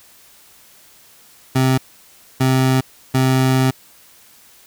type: tone bursts at uneven times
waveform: 25% pulse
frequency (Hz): 130.81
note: C3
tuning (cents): 0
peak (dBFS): -9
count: 3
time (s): 1.55-1.78 / 2.4-2.81 / 3.14-3.71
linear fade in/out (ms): 10
effects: white hiss -48 dBFS RMS until 4.66 s